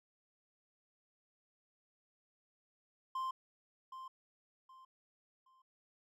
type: tone with echo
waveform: triangle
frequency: 1046.5 Hz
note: C6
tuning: in tune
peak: -34 dBFS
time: 3.15-3.31 s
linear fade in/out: 5 ms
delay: 770 ms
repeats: 3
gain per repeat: -10 dB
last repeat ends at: 5.62 s
effects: none